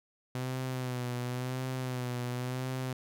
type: tone with vibrato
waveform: sawtooth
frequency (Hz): 126.3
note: B2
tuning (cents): +39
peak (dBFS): -29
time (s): 0.35-2.93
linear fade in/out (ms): 2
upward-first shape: sine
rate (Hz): 0.94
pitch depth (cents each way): 46
effects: none